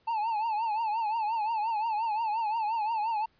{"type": "tone with vibrato", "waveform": "triangle", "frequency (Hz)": 880, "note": "A5", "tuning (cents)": 0, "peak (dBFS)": -25, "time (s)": [0.07, 3.26], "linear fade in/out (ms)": 10, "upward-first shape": "triangle", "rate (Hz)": 5.7, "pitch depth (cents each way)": 120, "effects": ["pink hiss -68 dBFS RMS until 3.39 s", "resampled to 11025 Hz"]}